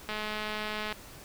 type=click train; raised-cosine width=0.3 ms; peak=-19 dBFS; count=179; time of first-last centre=0.09-0.926 s; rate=213 Hz; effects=pink hiss -49 dBFS RMS until 1.24 s